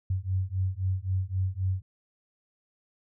sine beating tone pair, 92.2 / 96 Hz, F#2 / G2, -6 / -36 cents, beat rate 3.8 Hz, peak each -29 dBFS, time 0.1-1.82 s, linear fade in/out 5 ms, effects none

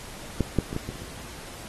clicks, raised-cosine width 3 ms, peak -9 / -7 / -20 / -15 / -20 / -27 / -27 dBFS, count 7, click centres 0.407 / 0.587 / 0.729 / 0.764 / 0.89 / 0.957 / 1.02 s, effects pink hiss -42 dBFS RMS until 1.68 s + AAC 32 kbps

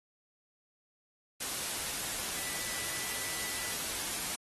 sine tone in noise, 1979 Hz, B6, 3 cents sharp, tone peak -46 dBFS, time 2.36-3.74 s, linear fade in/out 10 ms, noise white, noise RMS -36 dBFS, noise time 1.4-4.36 s, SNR -13 dB, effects AAC 32 kbps

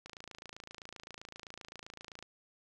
click train, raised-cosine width 0.2 ms, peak -29 dBFS, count 61, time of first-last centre 0.06-2.226 s, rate 27.7 Hz, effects none

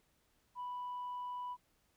sine tone, 987.8 Hz, B5, in tune, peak -38 dBFS, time 0.55-1.57 s, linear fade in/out 50 ms, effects tanh soft clip ceiling -37 dBFS + pink hiss -75 dBFS RMS until 1.96 s

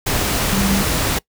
sine tone in noise, 196 Hz, G3, in tune, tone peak -17 dBFS, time 0.52-0.83 s, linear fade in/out 10 ms, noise pink, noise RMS -19 dBFS, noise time 0.06-1.19 s, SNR -1 dB, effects noise-tail reverb RT60 0.1 s tail -23 dB re dry

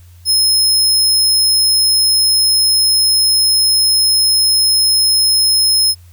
sawtooth tone, 5160 Hz, E8, 38 cents flat, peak -7 dBFS, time 0.25-5.95 s, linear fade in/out 50 ms, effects added 87 Hz sine -38 dBFS peak until 6.12 s + white hiss -52 dBFS RMS until 6.12 s

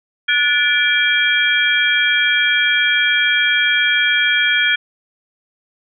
sine tone cluster, 1462 / 1735 / 2342 / 3252 Hz, F#6 / A6 / D7 / G#7, -21 / -25 / -5 / -37 cents, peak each -18 dBFS, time 0.28-4.76 s, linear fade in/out 10 ms, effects none

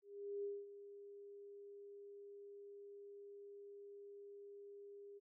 sine tone with ADSR envelope, 404 Hz, G#4, 48 cents flat, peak -40 dBFS, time 0.02-5.2 s, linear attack 420 ms, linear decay 220 ms, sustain -13 dB, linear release 29 ms, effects none

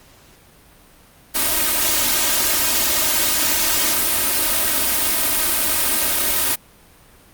white noise with comb filter, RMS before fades -18 dBFS, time 1.34-6.56 s, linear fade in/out 20 ms, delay 3.2 ms, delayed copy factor +0.95, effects pink hiss -49 dBFS RMS until 7.33 s + Opus 48 kbps

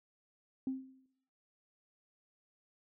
sine tone with exponential decay, 263.2 Hz, C4, 10 cents sharp, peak -30 dBFS, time 0.67-1.06 s, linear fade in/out 2 ms, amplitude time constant 83 ms, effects noise-tail reverb RT60 0.8 s tail -21 dB re dry + tanh soft clip ceiling -27 dBFS

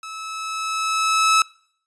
sawtooth tone with level ramp, 1300 Hz, E6, 24 cents flat, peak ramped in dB -29 to -9 dBFS, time 0.03-1.42 s, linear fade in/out 2 ms, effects noise-tail reverb RT60 0.6 s tail -24 dB re dry + resampled to 22050 Hz

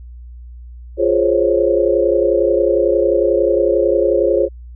sine chord, Db major seventh, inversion first, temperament equal, 349.2 / 415.3 / 523.3 / 554.4 Hz, F4 / Ab4 / C5 / Db5, 0 / 0 / 0 / 0 cents, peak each -17 dBFS, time 0.97-4.49 s, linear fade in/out 50 ms, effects added 60 Hz sine -32 dBFS peak until 4.75 s

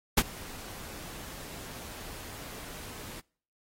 pink noise with ADSR envelope, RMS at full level -20 dBFS, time 0.17-3.2 s, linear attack 11 ms, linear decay 44 ms, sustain -24 dB, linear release 3 ms, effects noise-tail reverb RT60 0.5 s tail -26 dB re dry + AAC 48 kbps

